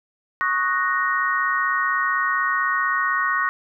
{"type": "chord", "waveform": "sine", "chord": "D# minor seventh", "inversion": "third", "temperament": "equal", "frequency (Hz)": [1108.7, 1244.5, 1480, 1864.7], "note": ["C#6", "D#6", "F#6", "A#6"], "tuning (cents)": [0, 0, 0, 0], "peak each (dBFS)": [-23, -28, -25, -23], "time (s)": [0.41, 3.49], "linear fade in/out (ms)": 0, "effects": []}